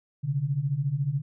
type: beating tone pair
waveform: sine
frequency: 130.81 / 144.81 Hz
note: C3 / D3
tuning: 0 / -24 cents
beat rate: 14 Hz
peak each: -29 / -26 dBFS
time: 0.23-1.22 s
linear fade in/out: 20 ms
effects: none